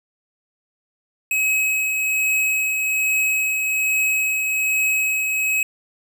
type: tone with tremolo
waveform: square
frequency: 2555 Hz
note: D#7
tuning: 45 cents sharp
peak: -17 dBFS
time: 1.31-5.63 s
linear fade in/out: 2 ms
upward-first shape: triangle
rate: 1.2 Hz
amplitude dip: 35%
effects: none